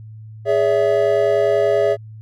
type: chord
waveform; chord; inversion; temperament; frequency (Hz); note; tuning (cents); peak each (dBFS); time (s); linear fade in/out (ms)
triangle; C# minor; second; equal with one note detuned; 415.3 / 569 / 659.3; G#4 / C#5 / E5; 0 / +45 / 0; -16; 0.45-1.97; 50
effects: added 109 Hz sine -34 dBFS peak until 2.21 s